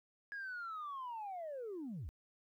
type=linear sweep; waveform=sine; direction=down; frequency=1671 to 56 Hz; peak=-40 dBFS; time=0.32-2.09 s; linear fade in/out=0 ms; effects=tanh soft clip ceiling -39 dBFS + 13-bit